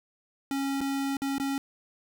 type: tone with dropouts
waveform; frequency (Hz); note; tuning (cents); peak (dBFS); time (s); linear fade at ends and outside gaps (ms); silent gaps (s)
square; 274.8; C#4; -15; -28; 0.51-1.58; 1; 0.807-0.813 / 1.169-1.219 / 1.382-1.399
effects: 10-bit